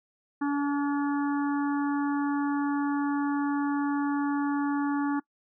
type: harmonic tone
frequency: 285.8 Hz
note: D4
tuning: 47 cents flat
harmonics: 1 / 3 / 4 / 5 / 6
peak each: -25 / -35 / -37 / -39 / -41 dBFS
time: 0.41-5.2 s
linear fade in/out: 10 ms
effects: noise-tail reverb RT60 0.1 s tail -23 dB re dry